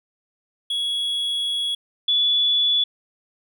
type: tone pair in turn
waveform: triangle / sine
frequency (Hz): 3349 / 3433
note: G#7 / A7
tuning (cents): +14 / -43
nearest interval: unison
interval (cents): 43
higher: second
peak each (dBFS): -20 / -16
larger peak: second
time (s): 0.7-1.75 / 2.08-2.84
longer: first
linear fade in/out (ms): 5
effects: none